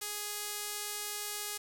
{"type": "tone with band-pass filter", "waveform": "sawtooth", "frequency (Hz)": 415.3, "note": "G#4", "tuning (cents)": 0, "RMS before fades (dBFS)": -39, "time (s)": [0.01, 1.58], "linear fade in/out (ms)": 10, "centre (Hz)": 11000, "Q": 0.62, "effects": ["10-bit"]}